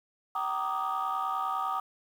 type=chord; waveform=sine; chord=Eb major seventh; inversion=first; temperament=equal with one note detuned; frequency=767.4 / 932.3 / 1174.7 / 1244.5 Hz; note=G5 / Bb5 / D6 / Eb6; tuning=-37 / 0 / 0 / 0 cents; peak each=-33 / -36 / -33 / -31 dBFS; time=0.35-1.8 s; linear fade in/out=5 ms; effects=tanh soft clip ceiling -23 dBFS + 9-bit